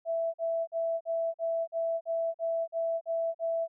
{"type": "tone bursts", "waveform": "sine", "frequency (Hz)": 662, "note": "E5", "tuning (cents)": 7, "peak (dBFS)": -27, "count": 11, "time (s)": [0.05, 3.68], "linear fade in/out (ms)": 50, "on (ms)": 290, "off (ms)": 44, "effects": []}